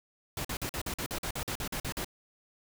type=noise bursts; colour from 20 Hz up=pink; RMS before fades=-35 dBFS; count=14; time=0.37-2.046 s; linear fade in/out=2 ms; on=77 ms; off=46 ms; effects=none